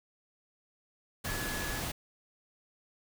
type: tone in noise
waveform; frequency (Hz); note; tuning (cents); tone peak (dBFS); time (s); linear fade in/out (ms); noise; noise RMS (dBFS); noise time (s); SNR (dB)
sine; 1699; G#6; +39; -40; 1.26-1.8; 10; pink; -36; 1.24-1.92; -7
effects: none